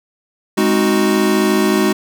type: chord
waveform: square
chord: Ab dominant seventh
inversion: none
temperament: equal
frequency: 207.7 / 261.6 / 311.1 / 370 Hz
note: Ab3 / C4 / Eb4 / Gb4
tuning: 0 / 0 / 0 / 0 cents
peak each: -17 / -23 / -19 / -17 dBFS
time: 0.57-1.93 s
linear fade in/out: 10 ms
effects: none